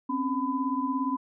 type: tone cluster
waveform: sine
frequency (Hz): 258.9 / 276.1 / 1004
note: C4 / C#4 / B5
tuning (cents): -18 / -7 / +28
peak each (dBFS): -30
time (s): 0.09-1.17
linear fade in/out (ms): 10
effects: none